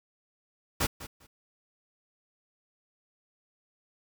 pink noise with echo, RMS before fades -27 dBFS, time 0.8-0.87 s, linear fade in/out 10 ms, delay 200 ms, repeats 2, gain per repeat -15 dB, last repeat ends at 1.27 s, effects none

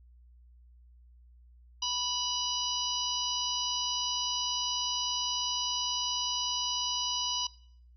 harmonic tone with a mistuned harmonic, 985 Hz, B5, 5 cents flat, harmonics 1 / 3 / 4 / 5 / 6, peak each -38 / -33 / -38 / -35 / -37 dBFS, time 1.82-7.47 s, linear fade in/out 5 ms, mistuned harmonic 6, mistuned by -27 cents, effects noise-tail reverb RT60 0.6 s tail -21 dB re dry + added 60 Hz sine -54 dBFS peak until 7.96 s

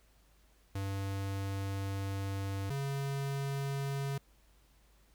square tone pair in turn, 98 / 138.59 Hz, G2 / C#3, 0 / 0 cents, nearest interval tritone, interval 600 cents, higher second, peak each -35 / -34 dBFS, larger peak second, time 0.75-2.7 / 2.7-4.18 s, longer first, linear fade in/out 5 ms, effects added 51 Hz sine -64 dBFS peak until 5.14 s + pink hiss -69 dBFS RMS until 5.14 s

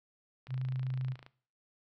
click train, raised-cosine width 0.3 ms, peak -34 dBFS, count 23, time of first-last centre 0.47-1.264 s, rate 27.7 Hz
sine tone, 129.3 Hz, C3, 20 cents flat, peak -32 dBFS, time 0.48-1.16 s, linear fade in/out 50 ms
effects noise-tail reverb RT60 0.5 s tail -20 dB re dry

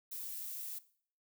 violet noise, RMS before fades -43 dBFS, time 0.11-0.79 s, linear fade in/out 10 ms, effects noise-tail reverb RT60 0.5 s tail -17 dB re dry

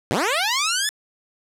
10% pulse linear sweep, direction up, 93.6 to 1763 Hz, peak -11 dBFS, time 0.11-0.89 s, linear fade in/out 0 ms, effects low-pass 11000 Hz 12 dB/octave

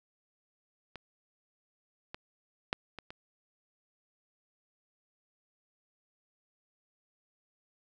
clicks, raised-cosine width 0.3 ms, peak -27 / -24 / -13 / -26 / -28 dBFS, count 5, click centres 0.957 / 2.145 / 2.729 / 2.987 / 3.105 s, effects none

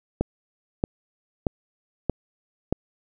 click train, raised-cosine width 2 ms, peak -8 dBFS, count 5, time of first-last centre 0.21-2.726 s, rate 1.59 Hz, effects none

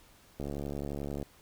click train, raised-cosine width 2 ms, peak -24 dBFS, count 60, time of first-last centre 0.4-1.227 s, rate 71.3 Hz, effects pink hiss -60 dBFS RMS until 1.41 s

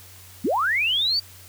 sine linear sweep, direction up, 174.3 to 4699 Hz, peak -19 dBFS, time 0.44-1.2 s, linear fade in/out 10 ms, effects added 92 Hz sine -48 dBFS peak until 1.48 s + white hiss -47 dBFS RMS until 1.48 s

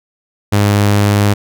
sawtooth tone, 102.4 Hz, G#2, 24 cents flat, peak -5 dBFS, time 0.52-1.34 s, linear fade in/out 10 ms, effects none

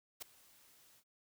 white noise with ADSR envelope, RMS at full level -42 dBFS, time 0.2-1.04 s, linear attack 22 ms, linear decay 4 ms, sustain -23 dB, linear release 69 ms, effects none

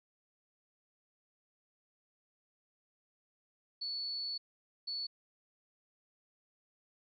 sine tone bursts at uneven times, 4435 Hz, C#8, in tune, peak -36 dBFS, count 2, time 3.81-4.38 / 4.87-5.07 s, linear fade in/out 10 ms, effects none

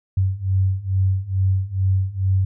sine beating tone pair, 94 / 96.3 Hz, F#2 / G2, +28 / -30 cents, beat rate 2.3 Hz, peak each -21 / -19 dBFS, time 0.17-2.45 s, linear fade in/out 5 ms, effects none

